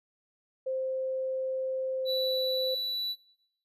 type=tone with pitch glide; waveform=sine; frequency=523.3 to 518.8 Hz; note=C5 to C5; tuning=0 to -15 cents; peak=-29 dBFS; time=0.66-2.75 s; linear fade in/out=10 ms; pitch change=-15 cents; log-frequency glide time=1.92-2.37 s
type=tone; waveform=triangle; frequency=3951 Hz; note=B7; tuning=in tune; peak=-28 dBFS; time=2.05-3.16 s; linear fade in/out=50 ms
effects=noise-tail reverb RT60 0.7 s tail -19 dB re dry + resampled to 32000 Hz